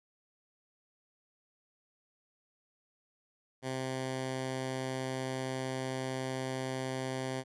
10% pulse tone, 130.81 Hz, C3, in tune, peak -26 dBFS, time 3.62-7.44 s, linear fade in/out 50 ms, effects resampled to 24000 Hz

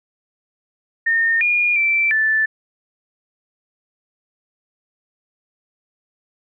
sine tone with pitch steps, 1827 / 2429 / 2337 / 1757 Hz, A#6 / D#7 / D7 / A6, -35 / -42 / -9 / -3 cents, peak -14 dBFS, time 1.06-2.46 s, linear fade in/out 10 ms, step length 350 ms, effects none

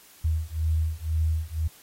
sine beating tone pair, 78.6 / 80.6 Hz, D#2 / E2, +18 / -38 cents, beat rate 2 Hz, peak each -26 dBFS, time 0.24-1.68 s, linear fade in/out 10 ms, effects white hiss -53 dBFS RMS until 1.82 s + AAC 48 kbps

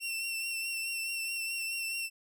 sawtooth tone with vibrato, 2708 Hz, E7, 46 cents sharp, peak -30 dBFS, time 0-2.1 s, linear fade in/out 50 ms, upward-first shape triangle, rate 4.7 Hz, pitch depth 31 cents each way, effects none

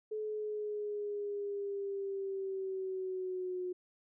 sine linear sweep, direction down, 430.8 to 361.6 Hz, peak -35 dBFS, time 0.11-3.73 s, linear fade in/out 10 ms, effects none

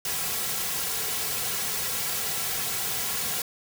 white noise with comb filter, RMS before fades -29 dBFS, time 0.05-3.42 s, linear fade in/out 2 ms, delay 3.3 ms, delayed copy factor -0.65, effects none

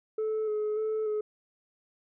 sine tone with vibrato, 430.1 Hz, A4, 39 cents flat, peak -25 dBFS, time 0.18-1.21 s, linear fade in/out 5 ms, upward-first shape square, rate 1.7 Hz, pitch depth 21 cents each way, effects tanh soft clip ceiling -26 dBFS

